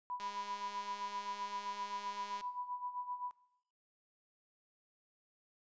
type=tone with tremolo; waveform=sine; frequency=987.8 Hz; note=B5; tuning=in tune; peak=-37 dBFS; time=0.1-3.31 s; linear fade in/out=0 ms; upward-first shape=sine; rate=7.7 Hz; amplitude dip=70%
type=click train; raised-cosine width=0.2 ms; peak=-33 dBFS; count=454; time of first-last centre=0.2-2.41 s; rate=205 Hz
effects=noise-tail reverb RT60 0.7 s tail -18 dB re dry + resampled to 16000 Hz